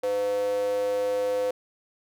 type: tone with high-pass filter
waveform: square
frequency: 101.7 Hz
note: G#2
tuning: 36 cents flat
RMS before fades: -26 dBFS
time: 0.03-1.51 s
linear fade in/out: 5 ms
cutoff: 520 Hz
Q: 9.5
effects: none